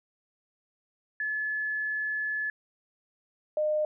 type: tone pair in turn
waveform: sine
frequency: 1719 / 609.5 Hz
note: A6 / D#5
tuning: -41 / -36 cents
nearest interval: octave + tritone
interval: 1795 cents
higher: first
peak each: -28 / -24 dBFS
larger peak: second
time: 1.2-2.5 / 3.57-3.85 s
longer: first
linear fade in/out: 2 ms
effects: none